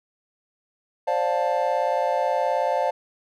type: chord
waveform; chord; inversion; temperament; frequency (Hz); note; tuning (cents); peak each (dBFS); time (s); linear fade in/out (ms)
triangle; D minor seventh; third; just; 528.6 / 587.3 / 704.8 / 881; C5 / D5 / F5 / A5; +18 / 0 / +16 / +2; -24; 1.07-2.91; 10
effects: none